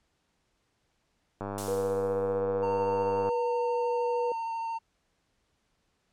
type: click train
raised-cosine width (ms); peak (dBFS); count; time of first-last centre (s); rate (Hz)
1; -21; 189; 1.41-3.29; 100
type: noise with exponential decay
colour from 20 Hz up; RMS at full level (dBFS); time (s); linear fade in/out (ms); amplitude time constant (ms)
violet; -29; 1.58-2.41; 1; 180
type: tone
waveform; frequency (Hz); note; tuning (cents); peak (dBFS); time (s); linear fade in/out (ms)
sine; 484.4; B4; -34; -27; 1.68-4.32; 2
type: tone with vibrato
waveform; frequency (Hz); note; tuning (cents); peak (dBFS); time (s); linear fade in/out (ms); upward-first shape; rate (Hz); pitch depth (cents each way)
triangle; 911; A#5; -40; -29; 2.62-4.79; 20; triangle; 13; 14
effects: pink hiss -74 dBFS RMS until 6.12 s + low-pass 8000 Hz 12 dB/octave